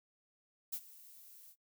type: noise with ADSR envelope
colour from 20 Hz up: violet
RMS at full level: -37 dBFS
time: 0.72-1.56 s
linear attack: 16 ms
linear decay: 59 ms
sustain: -20 dB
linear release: 65 ms
effects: noise-tail reverb RT60 0.1 s tail -22 dB re dry